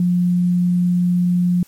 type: tone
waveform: sine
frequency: 177.5 Hz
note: F3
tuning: 28 cents sharp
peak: -13 dBFS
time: 0-1.63 s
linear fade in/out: 2 ms
effects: white hiss -51 dBFS RMS until 1.67 s + MP3 64 kbps